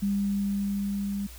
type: tone with level ramp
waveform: sine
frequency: 200.1 Hz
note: G3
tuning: 36 cents sharp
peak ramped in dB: -23 to -28 dBFS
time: 0.02-1.27 s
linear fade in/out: 10 ms
effects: added 60 Hz sine -43 dBFS peak until 1.38 s + white hiss -49 dBFS RMS until 1.38 s